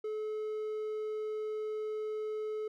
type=tone; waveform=triangle; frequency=430 Hz; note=A4; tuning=40 cents flat; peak=-32 dBFS; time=0.04-2.68 s; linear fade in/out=5 ms; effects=none